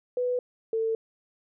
sine tone pair in turn, 495.5 / 447.9 Hz, B4 / A4, +6 / +31 cents, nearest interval major second, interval 175 cents, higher first, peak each -24 dBFS, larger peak neither, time 0.17-0.39 / 0.73-0.95 s, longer neither, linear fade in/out 2 ms, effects none

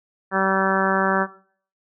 harmonic tone, 192.1 Hz, G3, 35 cents flat, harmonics 1 / 2 / 3 / 4 / 5 / 6 / 7 / 8 / 9, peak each -26 / -26 / -26 / -26 / -26 / -26 / -26 / -26 / -26 dBFS, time 0.31-1.27 s, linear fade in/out 50 ms, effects noise-tail reverb RT60 0.5 s tail -17 dB re dry

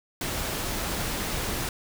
pink noise, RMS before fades -30 dBFS, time 0.21-1.69 s, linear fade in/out 2 ms, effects none

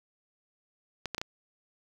clicks, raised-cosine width 0.2 ms, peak -16 dBFS, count 4, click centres 1.057 / 1.147 / 1.181 / 1.215 s, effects 7-bit

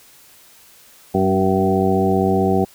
harmonic tone with a mistuned harmonic, 95.4 Hz, G2, 47 cents flat, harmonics 1 / 2 / 3 / 4 / 5 / 7 / 8, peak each -24 / -19 / -24 / -19 / -24 / -25 / -22 dBFS, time 1.14-2.65 s, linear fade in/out 10 ms, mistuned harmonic 3, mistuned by -17 cents, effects white hiss -48 dBFS RMS until 2.74 s

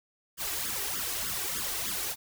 white noise with flanger, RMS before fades -33 dBFS, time 0.37-2.16 s, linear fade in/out 50 ms, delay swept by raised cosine 0.59 to 2.69 ms, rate 3.3 Hz, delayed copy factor +0.9, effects none

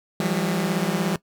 sawtooth tone cluster, 166.7 / 182.6 / 200 Hz, E3 / F#3 / G3, +20 / -23 / +35 cents, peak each -22 dBFS, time 0.2-1.16 s, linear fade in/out 2 ms, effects noise-tail reverb RT60 0.1 s tail -19 dB re dry

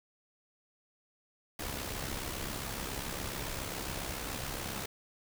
pink noise with amplitude modulation, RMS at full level -36 dBFS, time 1.59-4.86 s, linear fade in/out 5 ms, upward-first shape sine, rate 67.2 Hz, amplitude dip 55%, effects none

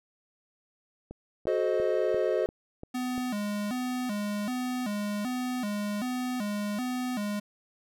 click train, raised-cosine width 2 ms, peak -27 dBFS, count 7, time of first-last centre 1.11-3.179 s, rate 2.9 Hz
triangle chord, F# diminished seventh, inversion none, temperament equal with one note detuned, 370 / 431.9 / 523.3 / 622.3 Hz, F#4 / A4 / C5 / Eb5, 0 / -32 / 0 / 0 cents, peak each -28 dBFS, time 1.47-2.46 s, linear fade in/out 0 ms
square tone with vibrato, 227.7 Hz, A#3, 40 cents flat, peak -30 dBFS, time 2.94-7.4 s, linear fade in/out 10 ms, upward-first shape square, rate 1.3 Hz, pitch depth 170 cents each way
effects none

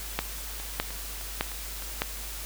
two click trains, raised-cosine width 0.3 ms, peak -9 / -24 dBFS, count 4 / 5, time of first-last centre 0.19-2.019 / 0.6-1.823 s, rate 1.64 / 3.27 Hz, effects added 50 Hz sine -39 dBFS peak until 2.45 s + white hiss -39 dBFS RMS until 2.45 s

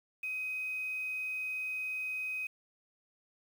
sine tone with quantisation, 2517 Hz, D#7, 19 cents sharp, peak -34 dBFS, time 0.23-2.47 s, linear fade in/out 5 ms, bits 9, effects none

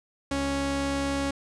sawtooth tone pair together, 69.3 / 277.2 Hz, C#2 / C#4, 0 / 0 cents, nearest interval 2 octaves, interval 2400 cents, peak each -30 / -22 dBFS, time 0.31-1.31 s, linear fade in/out 5 ms, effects resampled to 22050 Hz + 8-bit

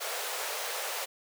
pink high-pass noise, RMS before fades -35 dBFS, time 0-1.06 s, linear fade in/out 20 ms, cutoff 450 Hz, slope 48 dB/octave, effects none

